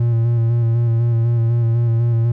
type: tone with vibrato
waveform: triangle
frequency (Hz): 116.54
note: A#2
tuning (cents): 0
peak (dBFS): -11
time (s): 0-2.32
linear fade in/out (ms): 5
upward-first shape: square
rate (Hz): 4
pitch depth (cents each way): 25
effects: none